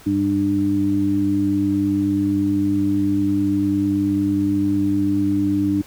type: harmonic tone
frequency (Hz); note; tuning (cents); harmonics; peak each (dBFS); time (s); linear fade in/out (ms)
99.5; G2; +26; 1 / 2 / 3; -26 / -25 / -17; 0.06-5.82; 10
effects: pink hiss -45 dBFS RMS until 5.86 s